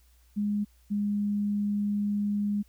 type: tone pair in turn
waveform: sine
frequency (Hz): 206.5 / 205.3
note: G#3 / G#3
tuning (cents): -10 / -20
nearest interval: unison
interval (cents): 10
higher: first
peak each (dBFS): -25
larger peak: neither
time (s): 0.36-0.65 / 0.9-2.63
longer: second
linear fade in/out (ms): 20
effects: added 60 Hz sine -58 dBFS peak until 2.68 s + white hiss -67 dBFS RMS until 2.68 s